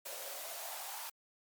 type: noise with high-pass filter sweep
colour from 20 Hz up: white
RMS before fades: -44 dBFS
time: 0.05-1.1 s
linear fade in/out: 10 ms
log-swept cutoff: 520 to 880 Hz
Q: 4.8
effects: Opus 48 kbps